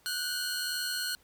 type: tone cluster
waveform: sawtooth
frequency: 1466 / 1548 / 4254 Hz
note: F#6 / G6 / C8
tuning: -16 / -22 / +28 cents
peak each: -32 / -37 / -31 dBFS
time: 0.06-1.15 s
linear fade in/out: 0 ms
effects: pink hiss -64 dBFS RMS until 1.23 s